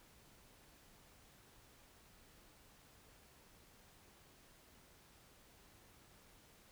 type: silence
effects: pink hiss -65 dBFS RMS until 6.71 s